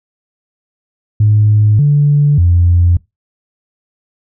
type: tone with pitch steps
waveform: sine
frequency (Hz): 105.9 / 145.5 / 87.1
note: G#2 / D3 / F2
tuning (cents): +34 / -16 / -4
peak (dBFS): -5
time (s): 1.2-2.97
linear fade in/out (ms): 5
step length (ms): 590
effects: noise-tail reverb RT60 0.2 s tail -23 dB re dry + tanh soft clip ceiling -1 dBFS